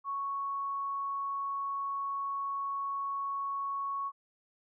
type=tone; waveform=sine; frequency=1108.7 Hz; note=C#6; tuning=in tune; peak=-32 dBFS; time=0.04-4.12 s; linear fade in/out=50 ms; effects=none